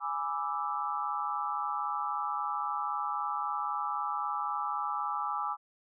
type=chord; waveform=sine; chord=E dominant seventh; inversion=first; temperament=equal; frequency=830.6 / 987.8 / 1174.7 / 1318.5 Hz; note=G#5 / B5 / D6 / E6; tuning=0 / 0 / 0 / 0 cents; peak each=-36 / -39 / -34 / -37 dBFS; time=0-5.57 s; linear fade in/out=50 ms; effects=none